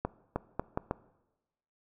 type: accelerating click train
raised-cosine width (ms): 1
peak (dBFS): -16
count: 5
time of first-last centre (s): 0.05-0.911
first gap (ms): 310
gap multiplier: 0.76
effects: noise-tail reverb RT60 1.0 s tail -19 dB re dry